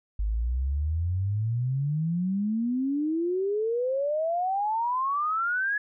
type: exponential sweep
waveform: sine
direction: up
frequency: 50 to 1704 Hz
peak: -24 dBFS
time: 0.19-5.78 s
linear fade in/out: 5 ms
effects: none